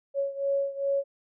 sine beating tone pair, 554.4 / 556.9 Hz, C#5 / C#5, 0 / +8 cents, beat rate 2.5 Hz, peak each -27 / -30 dBFS, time 0.14-1.04 s, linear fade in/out 50 ms, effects none

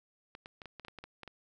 clicks, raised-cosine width 0.3 ms, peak -30 dBFS, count 11, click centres 0.351 / 0.459 / 0.618 / 0.657 / 0.797 / 0.849 / 0.883 / 0.987 / 1.04 / 1.233 / 1.277 s, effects none

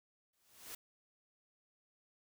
white noise with exponential growth, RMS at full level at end -44 dBFS, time 0.33-0.75 s, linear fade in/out 5 ms, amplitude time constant 90 ms, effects none

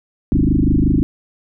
sine tone with frequency modulation, 164.6 Hz, E3, 2 cents flat, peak -11 dBFS, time 0.32-1.03 s, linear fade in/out 0 ms, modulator 25.5 Hz, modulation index 5.8, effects none

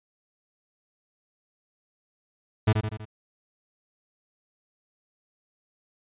40% pulse tone with echo, 107.8 Hz, A2, 35 cents flat, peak -16 dBFS, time 2.67-2.73 s, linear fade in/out 10 ms, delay 81 ms, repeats 4, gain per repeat -5 dB, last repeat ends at 3.054 s, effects resampled to 8000 Hz

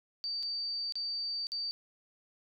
sine tone with dropouts, 4621 Hz, D8, 29 cents flat, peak -33 dBFS, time 0.24-1.71 s, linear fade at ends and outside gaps 0 ms, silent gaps 0.427-0.431 / 0.923-0.955 / 1.469-1.519 s, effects none

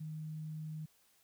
sine tone, 155.56 Hz, D#3, in tune, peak -40 dBFS, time 0-0.86 s, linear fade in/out 10 ms, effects white hiss -70 dBFS RMS until 1.23 s

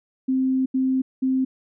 sine tone bursts at uneven times, 261.6 Hz, C4, in tune, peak -18 dBFS, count 3, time 0.28-0.66 / 0.74-1.02 / 1.22-1.45 s, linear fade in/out 10 ms, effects none

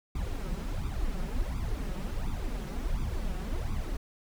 brown noise with flanger, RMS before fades -32 dBFS, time 0.15-3.97 s, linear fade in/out 5 ms, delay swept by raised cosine 0.82 to 5.52 ms, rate 1.4 Hz, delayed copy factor +0.8, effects none

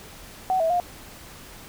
sine tone with pitch steps, 750 / 651 / 709 Hz, F#5 / E5 / F5, +23 / -22 / +26 cents, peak -19 dBFS, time 0.5-0.8 s, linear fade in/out 0 ms, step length 100 ms, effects pink hiss -44 dBFS RMS until 1.68 s

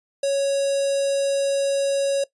square tone with notch filter, 554.4 Hz, C#5, in tune, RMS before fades -21 dBFS, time 0.23-2.24 s, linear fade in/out 5 ms, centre 1900 Hz, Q 0.73, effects noise-tail reverb RT60 0.1 s tail -19 dB re dry + resampled to 24000 Hz

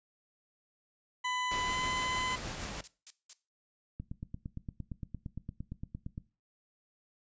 20% pulse tone with pitch glide, 1000 to 1014.5 Hz, B5 to B5, +21 to +46 cents, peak -27 dBFS, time 1.24-2.36 s, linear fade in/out 10 ms, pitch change +25 cents, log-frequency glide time 1.63-1.76 s
pink noise with tremolo, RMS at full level -39 dBFS, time 1.51-2.81 s, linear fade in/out 5 ms, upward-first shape triangle, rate 6.4 Hz, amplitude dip 25%
violet noise bursts, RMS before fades -39 dBFS, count 4, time 2.61-3.332 s, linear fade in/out 2 ms, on 38 ms, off 190 ms
click train, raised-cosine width 5 ms, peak -27 dBFS, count 20, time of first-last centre 4-6.179 s, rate 8.72 Hz
effects noise-tail reverb RT60 0.3 s tail -18 dB re dry + resampled to 16000 Hz

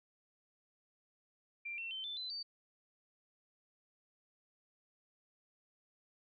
sine tone with pitch steps, 2368 / 2704 / 3089 / 3528 / 4029 / 4601 Hz, D7 / E7 / G7 / A7 / B7 / D8, +14 / +43 / -26 / +4 / +34 / -36 cents, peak -40 dBFS, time 1.65-2.43 s, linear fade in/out 10 ms, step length 130 ms, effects none

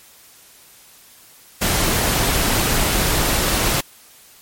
pink noise, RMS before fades -18 dBFS, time 1.61-3.81 s, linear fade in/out 10 ms, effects white hiss -47 dBFS RMS until 4.41 s + MP3 64 kbps

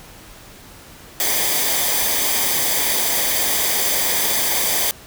white noise with comb filter, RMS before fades -19 dBFS, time 1.2-4.91 s, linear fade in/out 0 ms, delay 0.73 ms, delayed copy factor -0.6, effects pink hiss -42 dBFS RMS until 5.06 s

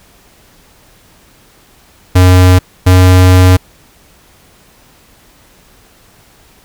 square tone pair in turn, 91.4 / 91.8 Hz, F#2 / F#2, -21 / -13 cents, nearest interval unison, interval 8 cents, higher second, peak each -3 dBFS, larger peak neither, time 2.15-2.59 / 2.86-3.57 s, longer second, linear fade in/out 10 ms, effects pink hiss -45 dBFS RMS until 6.64 s

